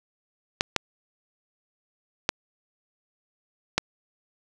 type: clicks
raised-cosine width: 0.2 ms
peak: -3 dBFS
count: 4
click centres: 0.609 / 0.763 / 2.291 / 3.78 s
effects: none